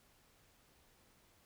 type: silence
effects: pink hiss -69 dBFS RMS until 1.45 s